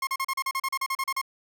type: tone bursts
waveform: 30% pulse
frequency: 1074 Hz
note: C6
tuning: 45 cents sharp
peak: -23 dBFS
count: 14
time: 0.02-1.215 s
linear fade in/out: 5 ms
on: 51 ms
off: 37 ms
effects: none